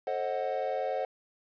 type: chord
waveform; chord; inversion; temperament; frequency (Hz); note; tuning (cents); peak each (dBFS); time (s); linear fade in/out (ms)
triangle; A diminished seventh; none; equal with one note detuned; 440 / 531.5 / 622.3 / 740; A4 / C5 / Eb5 / Gb5; 0 / +27 / 0 / 0; -36 / -31 / -34 / -32; 0.07-1.05; 2
effects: resampled to 11025 Hz + 10-bit